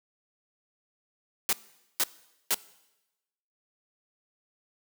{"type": "noise bursts", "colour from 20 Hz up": "white", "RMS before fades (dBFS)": -25, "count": 3, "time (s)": [1.49, 2.544], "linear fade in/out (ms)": 0, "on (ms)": 38, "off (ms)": 470, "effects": ["noise-tail reverb RT60 1.0 s tail -20 dB re dry", "high-pass 200 Hz 12 dB/octave"]}